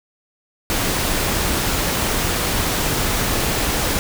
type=noise; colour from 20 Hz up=pink; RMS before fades=-20 dBFS; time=0.7-3.99 s; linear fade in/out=0 ms; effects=none